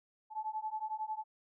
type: beating tone pair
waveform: sine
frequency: 861 / 872 Hz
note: A5 / A5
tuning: -38 / -16 cents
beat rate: 11 Hz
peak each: -39 / -39 dBFS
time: 0.3-1.24 s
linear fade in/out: 50 ms
effects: none